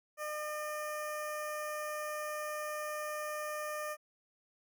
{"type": "tone with notch filter", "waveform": "15% pulse", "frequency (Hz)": 605, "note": "D#5", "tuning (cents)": -49, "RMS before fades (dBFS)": -39, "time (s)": [0.17, 3.97], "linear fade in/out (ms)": 50, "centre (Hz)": 3700, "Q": 0.68, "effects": []}